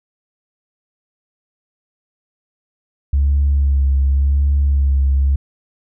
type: tone with vibrato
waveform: sine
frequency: 69.4 Hz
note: C#2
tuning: 3 cents sharp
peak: -10 dBFS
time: 3.13-5.36 s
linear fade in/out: 5 ms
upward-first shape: sine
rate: 0.9 Hz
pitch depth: 34 cents each way
effects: tanh soft clip ceiling -8 dBFS